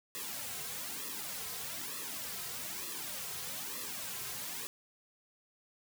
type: noise with flanger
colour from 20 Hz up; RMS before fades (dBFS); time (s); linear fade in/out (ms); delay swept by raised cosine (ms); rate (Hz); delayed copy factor
white; -41; 0.15-4.67; 0; 1.3 to 3.5; 1.1; -0.95
effects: none